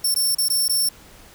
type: tone with dropouts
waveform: 10% pulse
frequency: 5420 Hz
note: E8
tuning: 47 cents sharp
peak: -12 dBFS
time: 0.04-0.89 s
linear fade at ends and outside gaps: 5 ms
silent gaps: 0.144-0.16 / 0.349-0.383 / 0.485-0.499 / 0.682-0.694 s
effects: pink hiss -47 dBFS RMS until 1.34 s